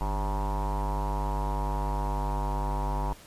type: tone with low-pass filter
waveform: square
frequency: 49.99 Hz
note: G1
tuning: 35 cents sharp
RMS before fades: -29 dBFS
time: 0.01-3.13 s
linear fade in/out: 0 ms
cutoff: 930 Hz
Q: 9
effects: pink hiss -51 dBFS RMS until 3.26 s + resampled to 32000 Hz